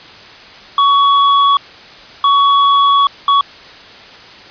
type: tone bursts at uneven times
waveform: square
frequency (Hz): 1123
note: C#6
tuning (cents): +22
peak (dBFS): -8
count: 3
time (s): 0.78-1.57 / 2.24-3.07 / 3.28-3.41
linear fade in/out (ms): 2
effects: white hiss -36 dBFS RMS until 4.5 s + resampled to 11025 Hz